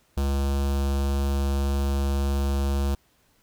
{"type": "tone with notch filter", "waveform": "square", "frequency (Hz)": 69.3, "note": "C#2", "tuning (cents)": 0, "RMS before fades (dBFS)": -24, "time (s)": [0.17, 2.95], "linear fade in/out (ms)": 5, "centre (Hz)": 2000, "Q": 1.6, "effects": ["pink hiss -64 dBFS RMS until 3.42 s"]}